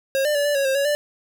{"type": "tone with pitch steps", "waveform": "square", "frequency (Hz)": [540, 597, 575, 584, 553, 533, 560, 589], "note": ["C#5", "D5", "D5", "D5", "C#5", "C5", "C#5", "D5"], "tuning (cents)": [-45, 28, -37, -10, -4, 32, 18, 5], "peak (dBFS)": -19, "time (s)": [0.15, 0.95], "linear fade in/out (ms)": 0, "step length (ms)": 100, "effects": []}